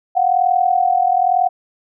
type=tone pair together; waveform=sine; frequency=713 / 754 Hz; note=F5 / F#5; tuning=+36 / +32 cents; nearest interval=minor second; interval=96 cents; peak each=-15 dBFS; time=0.15-1.49 s; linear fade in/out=20 ms; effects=none